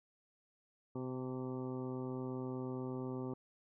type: harmonic tone with a mistuned harmonic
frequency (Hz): 128.4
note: C3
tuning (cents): -32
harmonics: 1 / 2 / 3 / 4 / 5 / 6 / 7 / 8 / 9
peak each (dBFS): -44 / -42 / -44 / -50 / -58 / -58 / -55 / -62 / -56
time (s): 0.95-3.34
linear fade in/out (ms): 5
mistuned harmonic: 6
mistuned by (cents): +35
effects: none